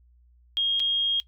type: tone with dropouts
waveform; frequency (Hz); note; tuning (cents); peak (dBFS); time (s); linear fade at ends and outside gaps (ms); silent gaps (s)
sine; 3249; G#7; -39; -21; 0.57-1.2; 0; 0.796-0.801
effects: noise-tail reverb RT60 0.1 s tail -18 dB re dry + added 60 Hz sine -55 dBFS peak until 1.27 s